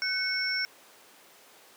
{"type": "tone cluster", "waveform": "sine", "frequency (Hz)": [1510, 2194, 5440], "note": ["F#6", "C#7", "F8"], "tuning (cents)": [35, -18, -46], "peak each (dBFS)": [-32, -32, -30], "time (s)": [0.02, 0.65], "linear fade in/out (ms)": 0, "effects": ["pink hiss -54 dBFS RMS until 1.76 s", "high-pass 400 Hz 12 dB/octave"]}